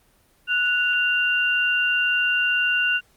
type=tone pair together; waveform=sine; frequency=1473.2 / 2781 Hz; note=F#6 / F7; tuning=-8 / -8 cents; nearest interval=major seventh; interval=1100 cents; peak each=-21 dBFS; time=0.47-3.01 s; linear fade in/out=50 ms; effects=pink hiss -60 dBFS RMS until 3.16 s + Opus 24 kbps

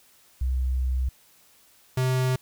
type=tone pair in turn; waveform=sine / square; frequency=64 / 128.82 Hz; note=C2 / C3; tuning=-38 / -27 cents; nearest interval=octave; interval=1211 cents; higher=second; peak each=-22 dBFS; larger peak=neither; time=0.41-1.09 / 1.97-2.36 s; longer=first; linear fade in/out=5 ms; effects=white hiss -58 dBFS RMS until 2.41 s

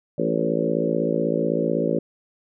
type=harmonic tone with a mistuned harmonic; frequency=56 Hz; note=A1; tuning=31 cents sharp; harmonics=3 / 4 / 5 / 6 / 7 / 8 / 9 / 10; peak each=-28 / -28 / -28 / -28 / -28 / -28 / -28 / -28 dBFS; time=0.18-1.99 s; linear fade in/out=5 ms; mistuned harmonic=9; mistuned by=-18 cents; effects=none

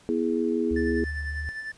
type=chord; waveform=sine; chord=E major; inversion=second; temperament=equal with one note detuned; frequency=244.2 / 329.6 / 415.3 Hz; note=B3 / E4 / G#4; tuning=-19 / 0 / 0 cents; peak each=-27 dBFS; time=0.09-1.04 s; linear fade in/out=0 ms
type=tone with vibrato; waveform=sine; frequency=73.42 Hz; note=D2; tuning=in tune; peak=-30 dBFS; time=0.71-1.49 s; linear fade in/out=0 ms; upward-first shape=sine; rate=3.2 Hz; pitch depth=21 cents each way
type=tone with tremolo; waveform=triangle; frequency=1760 Hz; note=A6; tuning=in tune; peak=-29 dBFS; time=0.76-1.72 s; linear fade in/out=5 ms; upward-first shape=sine; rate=10 Hz; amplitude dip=50%
effects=pink hiss -56 dBFS RMS until 1.77 s + resampled to 22050 Hz

